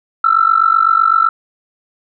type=tone with amplitude modulation; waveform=sine; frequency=1331 Hz; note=E6; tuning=16 cents sharp; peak=-4 dBFS; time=0.24-1.29 s; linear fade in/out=5 ms; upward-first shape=sine; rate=47.9 Hz; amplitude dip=90%; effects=tanh soft clip ceiling 0 dBFS